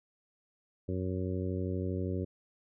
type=harmonic tone; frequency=92.5 Hz; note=F#2; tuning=in tune; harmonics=1 / 2 / 3 / 4 / 5 / 6; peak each=-34 / -38 / -39 / -39 / -42 / -45 dBFS; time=0.88-2.25 s; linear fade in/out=10 ms; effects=none